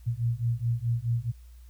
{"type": "beating tone pair", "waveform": "sine", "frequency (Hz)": [115.5, 120.2], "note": ["A#2", "B2"], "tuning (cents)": [-16, -46], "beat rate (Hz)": 4.7, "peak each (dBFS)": -28, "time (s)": [0.06, 1.32], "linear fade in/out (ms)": 20, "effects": ["added 60 Hz sine -46 dBFS peak until 1.69 s", "white hiss -65 dBFS RMS until 1.69 s"]}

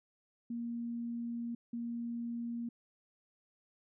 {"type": "tone bursts at uneven times", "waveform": "sine", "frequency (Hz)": 235.2, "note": "A#3", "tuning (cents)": 16, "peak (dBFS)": -36, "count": 2, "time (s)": [[0.5, 1.55], [1.73, 2.69]], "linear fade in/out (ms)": 5, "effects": []}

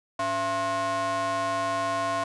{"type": "ring-modulated tone", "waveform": "square", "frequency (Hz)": 196, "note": "G3", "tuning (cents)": 0, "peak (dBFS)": -23, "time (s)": [0.19, 2.24], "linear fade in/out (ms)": 5, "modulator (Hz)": 871, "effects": ["resampled to 22050 Hz"]}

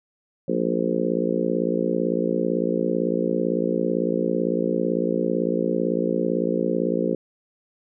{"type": "harmonic tone with a mistuned harmonic", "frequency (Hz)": 57.9, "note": "A#1", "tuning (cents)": -11, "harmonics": [3, 4, 5, 6, 7, 8, 9], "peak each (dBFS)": [-28, -28, -28, -28, -28, -28, -28], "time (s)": [0.48, 7.15], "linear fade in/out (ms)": 5, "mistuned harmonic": 3, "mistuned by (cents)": 59, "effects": []}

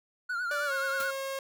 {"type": "tone with vibrato", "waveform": "triangle", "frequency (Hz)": 1432, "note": "F6", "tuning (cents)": 43, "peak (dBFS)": -28, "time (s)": [0.29, 1.11], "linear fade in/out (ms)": 10, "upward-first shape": "triangle", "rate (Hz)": 9.4, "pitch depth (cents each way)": 85}
{"type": "tone with pitch glide", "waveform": "sawtooth", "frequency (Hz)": [583, 540.8], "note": ["D5", "C#5"], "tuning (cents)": [-13, -43], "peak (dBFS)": -29, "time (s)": [0.51, 1.39], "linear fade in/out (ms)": 2, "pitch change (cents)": -130, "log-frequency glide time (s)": [0.66, 0.72]}
{"type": "noise with exponential decay", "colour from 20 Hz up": "white", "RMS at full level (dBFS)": -35, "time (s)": [1, 1.15], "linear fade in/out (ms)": 2, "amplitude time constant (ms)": 31}
{"effects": []}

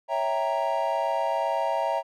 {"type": "chord", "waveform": "triangle", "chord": "C# diminished seventh", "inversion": "none", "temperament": "equal with one note detuned", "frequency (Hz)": [554.4, 656.6, 784, 932.3], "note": ["C#5", "E5", "G5", "Bb5"], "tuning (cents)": [0, -7, 0, 0], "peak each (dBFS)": [-29, -26, -29, -26], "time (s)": [0.08, 2.03], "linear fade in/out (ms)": 50, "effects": []}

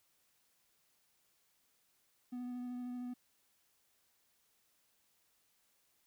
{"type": "tone with vibrato", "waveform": "triangle", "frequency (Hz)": 246.9, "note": "B3", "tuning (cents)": 0, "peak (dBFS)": -38, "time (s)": [2.32, 3.14], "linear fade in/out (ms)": 10, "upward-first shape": "sine", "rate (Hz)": 13, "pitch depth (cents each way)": 13, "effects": ["white hiss -75 dBFS RMS until 6.06 s"]}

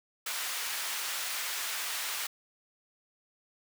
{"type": "high-pass noise", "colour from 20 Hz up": "pink", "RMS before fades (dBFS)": -35, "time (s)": [0.26, 2.27], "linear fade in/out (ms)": 5, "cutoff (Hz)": 1400, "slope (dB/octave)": 12, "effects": []}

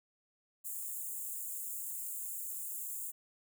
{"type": "high-pass noise", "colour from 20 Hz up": "white", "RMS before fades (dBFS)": -41, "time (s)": [0.64, 3.12], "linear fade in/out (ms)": 20, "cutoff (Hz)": 6900, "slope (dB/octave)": 96, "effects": []}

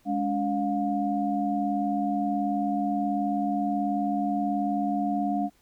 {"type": "tone cluster", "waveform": "sine", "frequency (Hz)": [207.2, 285.8, 710], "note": ["G#3", "D4", "F5"], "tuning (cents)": [-4, -47, 28], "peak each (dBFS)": [-29, -28, -28], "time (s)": [0.05, 5.5], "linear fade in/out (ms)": 50, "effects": ["pink hiss -64 dBFS RMS until 5.61 s"]}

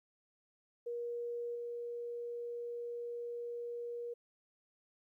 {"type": "tone with level steps", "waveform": "sine", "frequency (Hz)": 475.7, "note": "A#4", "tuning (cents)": 35, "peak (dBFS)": [-37, -39], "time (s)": [0.86, 4.14], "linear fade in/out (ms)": 10, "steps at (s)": 1.55, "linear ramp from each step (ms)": 5, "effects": ["13-bit"]}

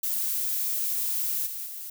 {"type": "noise with level steps", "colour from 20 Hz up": "violet", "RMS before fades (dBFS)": [-28, -35, -38], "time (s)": [0.03, 1.9], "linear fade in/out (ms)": 5, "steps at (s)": [1.46, 1.66], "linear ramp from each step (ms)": 10, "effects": []}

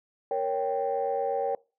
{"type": "chord", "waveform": "sine", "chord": "G diminished", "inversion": "first", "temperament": "equal", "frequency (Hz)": [466.2, 554.4, 784], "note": ["Bb4", "Db5", "G5"], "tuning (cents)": [0, 0, 0], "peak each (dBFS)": -29, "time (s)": [0.31, 1.55], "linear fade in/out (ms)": 2, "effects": ["noise-tail reverb RT60 0.3 s tail -23 dB re dry", "tanh soft clip ceiling -18 dBFS"]}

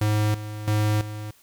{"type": "tone with tremolo", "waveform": "square", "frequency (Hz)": 106.1, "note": "G#2", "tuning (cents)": 38, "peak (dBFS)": -20, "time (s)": [0.01, 1.31], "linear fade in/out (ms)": 5, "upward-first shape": "square", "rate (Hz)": 1.5, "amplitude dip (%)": 75, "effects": ["white hiss -57 dBFS RMS until 1.42 s"]}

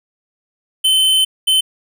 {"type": "tone bursts at uneven times", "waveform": "square", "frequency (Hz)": 3065, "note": "G7", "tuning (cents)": -40, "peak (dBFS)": -11, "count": 2, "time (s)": [[0.84, 1.25], [1.47, 1.61]], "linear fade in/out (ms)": 10, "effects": []}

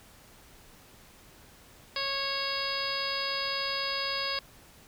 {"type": "harmonic tone with a mistuned harmonic", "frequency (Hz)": 550, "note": "C#5", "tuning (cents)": -14, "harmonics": [1, 2, 3, 4, 5, 6, 7, 8, 9], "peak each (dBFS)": [-39, -37, -39, -39, -40, -40, -40, -37, -35], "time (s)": [1.96, 4.39], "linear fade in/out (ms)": 2, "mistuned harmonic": 8, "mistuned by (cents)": 22, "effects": ["pink hiss -55 dBFS RMS until 4.87 s"]}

